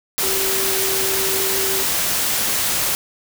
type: tone in noise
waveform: sine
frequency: 385.9 Hz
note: G4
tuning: 27 cents flat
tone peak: -25 dBFS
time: 0.23-1.83 s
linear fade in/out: 0 ms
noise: white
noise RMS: -20 dBFS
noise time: 0.18-2.95 s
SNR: -8 dB
effects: none